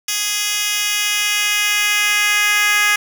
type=tone with high-pass filter sweep; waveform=10% pulse; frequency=415.3 Hz; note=G#4; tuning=in tune; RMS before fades=-17 dBFS; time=0.08-2.96 s; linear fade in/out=5 ms; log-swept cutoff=3900 to 1800 Hz; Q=1.4; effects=none